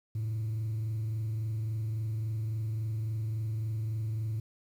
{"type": "tone with frequency modulation", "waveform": "sine", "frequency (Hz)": 110, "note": "A2", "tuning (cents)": 0, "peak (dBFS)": -28, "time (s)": [0.15, 4.4], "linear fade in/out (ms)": 5, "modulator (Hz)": 23.6, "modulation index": 0.21, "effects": ["tanh soft clip ceiling -29 dBFS", "10-bit"]}